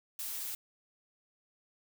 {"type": "noise", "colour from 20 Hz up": "blue", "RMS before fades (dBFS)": -39, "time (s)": [0.19, 0.55], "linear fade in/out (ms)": 2, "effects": []}